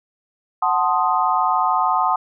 sine chord, F# diminished seventh, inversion none, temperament equal, 740 / 880 / 1046.5 / 1244.5 Hz, F#5 / A5 / C6 / Eb6, 0 / 0 / 0 / 0 cents, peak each -21 dBFS, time 0.62-2.16 s, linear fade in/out 5 ms, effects none

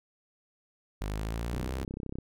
sawtooth exponential sweep, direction up, 49.62 to 67.4 Hz, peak -28 dBFS, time 1.01-1.84 s, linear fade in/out 0 ms
click train, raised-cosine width 3 ms, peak -24 dBFS, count 22, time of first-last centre 1.54-2.186 s, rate 32.5 Hz
effects none

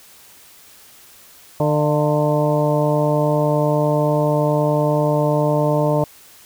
harmonic tone with a mistuned harmonic, 149.8 Hz, D3, 35 cents sharp, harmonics 1 / 2 / 3 / 4 / 5 / 6 / 7, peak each -19 / -23 / -23 / -19 / -29 / -25 / -31 dBFS, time 1.6-6.04 s, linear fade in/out 2 ms, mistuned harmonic 5, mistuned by -120 cents, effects white hiss -46 dBFS RMS until 6.45 s

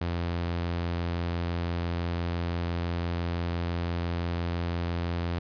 sawtooth tone, 85.9 Hz, F2, 28 cents flat, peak -24 dBFS, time 0.01-5.39 s, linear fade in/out 5 ms, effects resampled to 11025 Hz

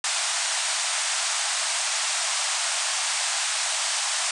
white band-pass noise, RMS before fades -26 dBFS, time 0.04-4.31 s, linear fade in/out 2 ms, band 620 to 9300 Hz, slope 96 dB/octave, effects none

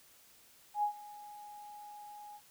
sine tone with ADSR envelope, 830.6 Hz, G#5, in tune, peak -27 dBFS, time 0.74-2.41 s, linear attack 91 ms, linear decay 93 ms, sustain -20 dB, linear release 56 ms, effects white hiss -62 dBFS RMS until 2.5 s

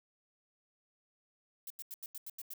violet noise bursts, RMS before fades -44 dBFS, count 8, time 1.67-2.536 s, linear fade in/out 2 ms, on 33 ms, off 86 ms, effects none

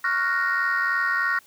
sine chord, Gb major seventh, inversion second, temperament equal, 1108.7 / 1396.9 / 1480 / 1864.7 Hz, Db6 / F6 / Gb6 / Bb6, 0 / 0 / 0 / 0 cents, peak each -27 / -25 / -26 / -23 dBFS, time 0.04-1.39 s, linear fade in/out 5 ms, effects tanh soft clip ceiling -15 dBFS + white hiss -55 dBFS RMS until 1.46 s

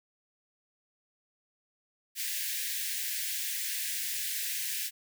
white high-pass noise, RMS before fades -34 dBFS, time 2.15-4.91 s, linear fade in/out 50 ms, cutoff 1600 Hz, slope 96 dB/octave, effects none

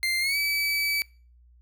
30% pulse tone with pitch glide, 2093 to 2296 Hz, C7 to D7, 0 to -40 cents, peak -21 dBFS, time 0.03-1.02 s, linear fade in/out 0 ms, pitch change +160 cents, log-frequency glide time 0.2-0.37 s, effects noise-tail reverb RT60 0.4 s tail -24 dB re dry + added 60 Hz sine -53 dBFS peak until 1.61 s

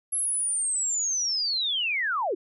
sine linear sweep, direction down, 11175 to 311.1 Hz, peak -24 dBFS, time 0.12-2.35 s, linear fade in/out 10 ms, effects none

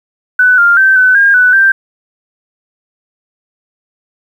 sine tone with pitch steps, 1496 / 1399 / 1551 / 1510 / 1616 / 1491 / 1573 Hz, F#6 / F6 / G6 / F#6 / G#6 / F#6 / G6, +19 / +3 / -19 / +35 / -48 / +13 / +6 cents, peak -4 dBFS, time 0.39-1.72 s, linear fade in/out 5 ms, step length 190 ms, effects 7-bit

